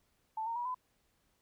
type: tone with pitch steps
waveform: sine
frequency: 880 / 921.1 / 964.1 / 1009.1 Hz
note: A5 / A#5 / B5 / B5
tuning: 0 / -21 / -42 / +37 cents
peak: -34 dBFS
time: 0.37-0.746 s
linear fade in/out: 5 ms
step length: 94 ms
effects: pink hiss -75 dBFS RMS until 1.41 s